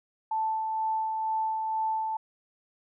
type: tone with tremolo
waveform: sine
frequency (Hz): 880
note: A5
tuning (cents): 0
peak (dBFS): -25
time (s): 0.31-2.17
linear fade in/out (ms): 5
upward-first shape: sine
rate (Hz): 2.1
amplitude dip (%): 30
effects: none